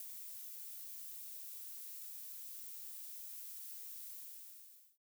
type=noise with ADSR envelope; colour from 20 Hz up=violet; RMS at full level=-43 dBFS; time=0-4.98 s; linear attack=4 ms; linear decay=12 ms; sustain=-6 dB; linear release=880 ms; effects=none